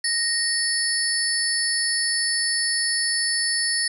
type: tone cluster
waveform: sine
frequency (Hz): 1863 / 4453 / 5260 / 10110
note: A#6 / C#8 / E8 / D#9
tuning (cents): -2 / +7 / -5 / +27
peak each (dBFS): -26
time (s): 0.04-3.88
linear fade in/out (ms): 5
effects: none